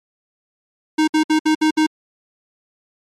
square tone bursts, 311.1 Hz, D#4, in tune, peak -13 dBFS, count 6, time 0.98-1.867 s, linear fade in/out 10 ms, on 97 ms, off 61 ms, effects low-pass 7000 Hz 12 dB/octave + MP3 64 kbps

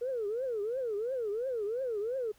sine tone with vibrato, 465 Hz, A#4, 4 cents flat, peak -30 dBFS, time 0.01-2.32 s, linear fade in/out 10 ms, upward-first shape triangle, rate 2.9 Hz, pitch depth 280 cents each way, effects tanh soft clip ceiling -26 dBFS + pink hiss -65 dBFS RMS until 2.38 s

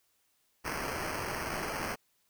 violet noise with sample-and-hold, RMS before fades -36 dBFS, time 0.64-1.96 s, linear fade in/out 20 ms, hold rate 3675 Hz, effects white hiss -73 dBFS RMS until 2.29 s

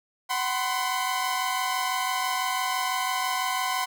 sawtooth tone cluster, 749 / 1003 / 1049 Hz, F#5 / B5 / C6, +21 / +26 / +4 cents, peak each -26 dBFS, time 0.29-3.86 s, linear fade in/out 20 ms, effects none

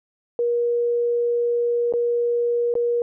sine tone with dropouts, 476.2 Hz, A#4, 37 cents sharp, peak -18 dBFS, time 0.39-3.02 s, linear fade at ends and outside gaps 1 ms, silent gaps 1.925-1.937 / 2.74-2.753 s, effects none

